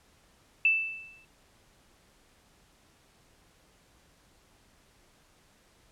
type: tone with exponential decay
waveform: sine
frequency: 2646 Hz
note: E7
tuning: 6 cents sharp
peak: -18 dBFS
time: 0.65-1.25 s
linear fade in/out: 2 ms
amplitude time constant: 130 ms
effects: pink hiss -63 dBFS RMS until 5.91 s + low-pass 11000 Hz 12 dB/octave